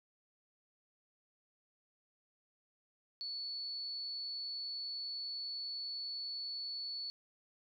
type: tone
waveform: sine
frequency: 4435 Hz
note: C#8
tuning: in tune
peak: -39 dBFS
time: 3.21-7.1 s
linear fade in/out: 0 ms
effects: none